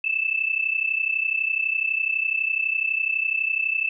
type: tone pair together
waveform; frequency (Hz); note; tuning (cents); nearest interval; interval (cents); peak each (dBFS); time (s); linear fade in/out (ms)
sine; 2618 / 2650; E7 / E7; -13 / +9; unison; 22; -24 / -24; 0.04-3.89; 5
effects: none